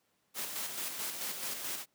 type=noise with tremolo; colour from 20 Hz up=white; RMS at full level=-37 dBFS; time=0.34-1.86 s; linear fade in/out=50 ms; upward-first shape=square; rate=4.6 Hz; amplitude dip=40%; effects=pink hiss -75 dBFS RMS until 1.94 s + high-pass 150 Hz 12 dB/octave